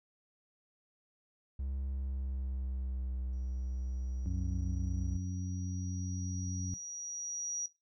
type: tone with pitch glide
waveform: triangle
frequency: 67.1 to 63.33 Hz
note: C2 to B1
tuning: +44 to +44 cents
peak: -33 dBFS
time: 1.59-5.17 s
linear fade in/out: 5 ms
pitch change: -100 cents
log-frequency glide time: 1.85-3.17 s
type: tone with exponential growth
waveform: sine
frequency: 5770 Hz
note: F#8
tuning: 44 cents flat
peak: -33 dBFS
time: 3.33-7.66 s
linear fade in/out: 2 ms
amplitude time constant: 940 ms
type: harmonic tone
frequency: 91.7 Hz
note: F#2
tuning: 15 cents flat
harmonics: 1 / 2 / 3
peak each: -36 / -40 / -46 dBFS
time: 4.26-6.74 s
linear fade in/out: 0 ms
effects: noise-tail reverb RT60 0.2 s tail -17 dB re dry